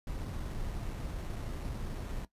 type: noise with sample-and-hold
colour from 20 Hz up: brown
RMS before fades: -38 dBFS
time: 0.07-2.25 s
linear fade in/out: 2 ms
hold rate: 4900 Hz
effects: noise-tail reverb RT60 0.1 s tail -17 dB re dry + resampled to 32000 Hz